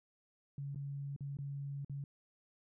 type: tone with dropouts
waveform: sine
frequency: 140.4 Hz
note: C#3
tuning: 22 cents sharp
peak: -39 dBFS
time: 0.58-2.04 s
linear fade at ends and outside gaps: 2 ms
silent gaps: 0.747-0.758 / 1.163-1.207 / 1.37-1.387 / 1.847-1.896 s
effects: none